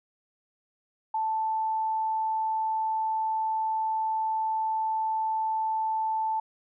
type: tone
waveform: sine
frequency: 880 Hz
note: A5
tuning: in tune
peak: -25 dBFS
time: 1.14-6.4 s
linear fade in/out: 5 ms
effects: none